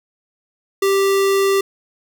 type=tone; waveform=square; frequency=392 Hz; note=G4; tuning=in tune; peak=-14 dBFS; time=0.82-1.61 s; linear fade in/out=5 ms; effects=none